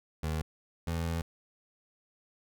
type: tone pair in turn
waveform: 25% pulse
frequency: 78.6 / 83.12 Hz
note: D#2 / E2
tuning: +18 / +15 cents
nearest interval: minor second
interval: 97 cents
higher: second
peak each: -27 dBFS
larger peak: neither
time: 0.23-0.42 / 0.87-1.22 s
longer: second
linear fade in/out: 5 ms
effects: none